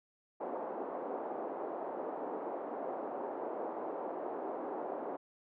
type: band-pass noise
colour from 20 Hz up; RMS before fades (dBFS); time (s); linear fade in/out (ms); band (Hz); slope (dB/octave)
white; -40; 0.4-5.17; 10; 290 to 820; 24
effects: none